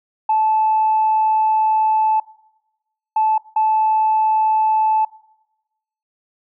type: tone bursts at uneven times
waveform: sine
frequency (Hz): 871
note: A5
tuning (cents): -18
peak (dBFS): -12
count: 3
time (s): 0.29-2.2 / 3.16-3.38 / 3.56-5.05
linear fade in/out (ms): 5
effects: noise-tail reverb RT60 1.0 s tail -23 dB re dry + tanh soft clip ceiling -8 dBFS